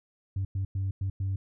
sine tone bursts at uneven times, 96.5 Hz, G2, 27 cents flat, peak -25 dBFS, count 5, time 0.36-0.45 / 0.55-0.65 / 0.75-0.91 / 1.01-1.1 / 1.2-1.36 s, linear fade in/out 5 ms, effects tanh soft clip ceiling -25 dBFS

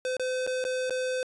square tone with dropouts, 511 Hz, C5, 41 cents flat, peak -28 dBFS, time 0.05-1.23 s, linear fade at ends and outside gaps 1 ms, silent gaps 0.168-0.196 / 0.466-0.474 / 0.641-0.65 / 0.897-0.906 s, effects resampled to 22050 Hz

